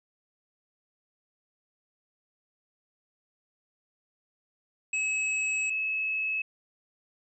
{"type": "tone pair in turn", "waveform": ["square", "sine"], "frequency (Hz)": [2574, 2586], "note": ["E7", "E7"], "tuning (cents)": [-42, -34], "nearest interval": "unison", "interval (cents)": 8, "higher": "second", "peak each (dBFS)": -27, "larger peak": "neither", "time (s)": [[4.93, 5.7], [5.7, 6.42]], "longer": "first", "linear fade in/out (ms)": 5, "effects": ["resampled to 22050 Hz"]}